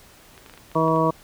clicks, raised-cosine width 0.3 ms, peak -28 dBFS, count 9, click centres 0.378 / 0.462 / 0.497 / 0.538 / 0.576 / 0.716 / 0.749 / 0.881 / 0.961 s
harmonic tone, 160.8 Hz, E3, 43 cents flat, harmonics 1 / 2 / 3 / 4 / 6 / 7, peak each -24 / -24 / -24 / -24 / -24 / -24 dBFS, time 0.75-1.11 s, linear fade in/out 10 ms
effects pink hiss -50 dBFS RMS until 1.23 s

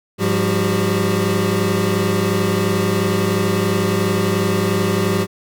square tone cluster, 103.7 / 177 / 199.9 / 369.6 / 400.9 Hz, G#2 / F3 / G3 / F#4 / G4, -2 / +23 / +34 / -2 / +39 cents, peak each -23 dBFS, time 0.18-5.27 s, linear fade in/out 50 ms, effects none

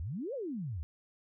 sine exponential two-way sweep, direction up then down, 69.8 to 587.3 to 69.8 Hz, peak -35 dBFS, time 0-0.83 s, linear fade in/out 0 ms, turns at 0.34 s, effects none

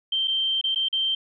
sine tone with dropouts, 3136 Hz, G7, in tune, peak -21 dBFS, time 0.12-1.15 s, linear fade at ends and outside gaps 5 ms, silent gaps 0.275-0.279 / 0.613-0.639 / 0.748-0.758 / 0.886-0.927 s, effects none

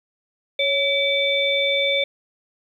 sine tone cluster, 556 / 2294 / 3550 Hz, C#5 / D7 / A7, +5 / -41 / +15 cents, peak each -22 dBFS, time 0.59-2.04 s, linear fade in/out 5 ms, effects 9-bit

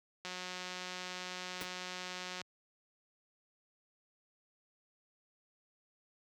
click train, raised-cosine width 0.2 ms, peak -25 dBFS, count 395, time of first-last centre 0.25-2.415 s, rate 182 Hz
pink noise with exponential decay, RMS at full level -37 dBFS, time 1.61-1.69 s, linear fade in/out 1 ms, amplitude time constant 17 ms
effects high-pass 80 Hz 12 dB/octave

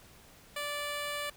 10% pulse tone, 584 Hz, D5, 10 cents flat, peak -26 dBFS, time 0.56-1.3 s, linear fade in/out 5 ms, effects pink hiss -57 dBFS RMS until 1.36 s

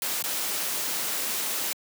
white noise with dropouts, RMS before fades -29 dBFS, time 0.02-1.73 s, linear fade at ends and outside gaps 1 ms, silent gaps 0.224-0.239 s, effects high-pass 200 Hz 12 dB/octave

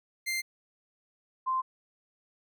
sawtooth / sine tone pair in turn, 2093 / 1041.7 Hz, C7 / C6, 0 / -8 cents, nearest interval octave, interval 1208 cents, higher first, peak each -26 dBFS, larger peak neither, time 0.26-0.42 / 1.46-1.62 s, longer neither, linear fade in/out 20 ms, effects none

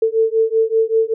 sine beating tone pair, 444.3 / 449.5 Hz, A4 / A4, +17 / +37 cents, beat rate 5.2 Hz, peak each -16 dBFS, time 0.02-1.14 s, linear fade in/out 5 ms, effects none

